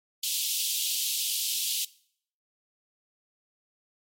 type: high-pass noise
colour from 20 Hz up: pink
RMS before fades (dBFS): -29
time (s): 0.23-1.85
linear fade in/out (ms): 5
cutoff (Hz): 2900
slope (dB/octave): 48
effects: noise-tail reverb RT60 0.6 s tail -21 dB re dry + MP3 64 kbps